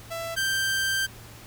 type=tone pair in turn; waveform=sawtooth; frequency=665 / 1569.8 Hz; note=E5 / G6; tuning=+15 / +2 cents; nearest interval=octave + minor third; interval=1487 cents; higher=second; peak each=-27 / -20 dBFS; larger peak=second; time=0.1-0.36 / 0.36-1.07 s; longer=second; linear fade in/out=20 ms; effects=added 112 Hz sine -47 dBFS peak until 1.46 s + pink hiss -47 dBFS RMS until 1.46 s